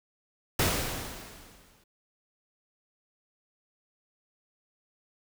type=noise with exponential decay; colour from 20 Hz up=pink; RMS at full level=-24 dBFS; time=0.59-1.84 s; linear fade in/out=5 ms; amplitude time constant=270 ms; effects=none